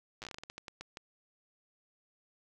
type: slowing click train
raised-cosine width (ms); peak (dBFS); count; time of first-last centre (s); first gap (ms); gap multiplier
0.2; -26; 15; 0.22-0.971; 8; 1.26
effects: none